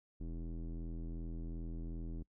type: tone with low-pass filter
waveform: square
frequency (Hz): 41.34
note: E1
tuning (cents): +6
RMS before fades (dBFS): -42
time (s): 0.2-2.23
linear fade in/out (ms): 10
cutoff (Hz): 300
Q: 2.3
effects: noise-tail reverb RT60 0.1 s tail -25 dB re dry